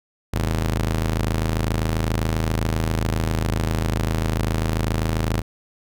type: ring-modulated tone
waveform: sawtooth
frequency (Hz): 80.3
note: E2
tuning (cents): -45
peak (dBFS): -13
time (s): 0.33-5.42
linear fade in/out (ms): 10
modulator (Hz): 26.4
effects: none